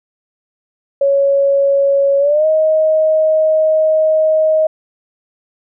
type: tone with pitch glide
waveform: sine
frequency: 556 to 627.7 Hz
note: C#5 to D#5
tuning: +5 to +15 cents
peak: -9 dBFS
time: 1.01-4.67 s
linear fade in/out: 5 ms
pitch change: +210 cents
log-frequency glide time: 2.19-2.46 s
effects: none